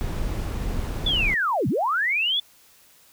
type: noise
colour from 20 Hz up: brown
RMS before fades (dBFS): -27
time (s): 0.01-1.34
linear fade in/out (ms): 0
type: linear two-way sweep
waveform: sine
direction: down then up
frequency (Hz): 3520 to 99.3 to 3520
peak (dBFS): -20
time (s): 1.06-2.4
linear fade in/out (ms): 5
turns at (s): 1.68
effects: white hiss -55 dBFS RMS until 3.12 s